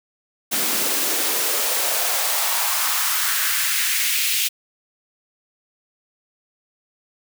white noise with high-pass filter sweep, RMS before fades -21 dBFS, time 0.51-4.49 s, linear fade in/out 20 ms, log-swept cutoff 230 to 2800 Hz, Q 2, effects none

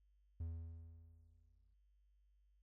triangle tone with exponential decay, 82.41 Hz, E2, in tune, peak -38 dBFS, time 0.4-1.74 s, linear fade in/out 5 ms, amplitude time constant 290 ms, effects added 50 Hz sine -70 dBFS peak until 2.62 s

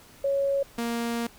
sine / sawtooth tone pair in turn, 554.4 / 234 Hz, C#5 / A#3, 0 / +7 cents, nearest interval octave + minor third, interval 1493 cents, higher first, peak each -22 / -23 dBFS, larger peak first, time 0.24-0.63 / 0.78-1.27 s, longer second, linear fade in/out 5 ms, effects pink hiss -52 dBFS RMS until 1.38 s

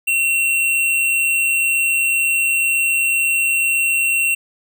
square tone with amplitude modulation, 2727 Hz, F7, 42 cents flat, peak -14 dBFS, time 0.07-4.35 s, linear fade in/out 10 ms, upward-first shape sine, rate 142 Hz, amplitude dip 30%, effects none

